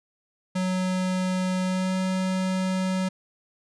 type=tone with pitch glide; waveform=square; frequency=185 to 187.04 Hz; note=F#3 to F#3; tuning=0 to +19 cents; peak=-24 dBFS; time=0.55-3.09 s; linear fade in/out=10 ms; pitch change=+19 cents; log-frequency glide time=1.63-1.95 s; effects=resampled to 22050 Hz